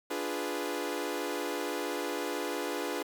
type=chord; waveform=sawtooth; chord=D diminished seventh; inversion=none; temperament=equal; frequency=293.7 / 349.2 / 415.3 / 493.9 Hz; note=D4 / F4 / Ab4 / Cb5; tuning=0 / 0 / 0 / 0 cents; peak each=-34 dBFS; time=0.1-3.03 s; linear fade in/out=10 ms; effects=9-bit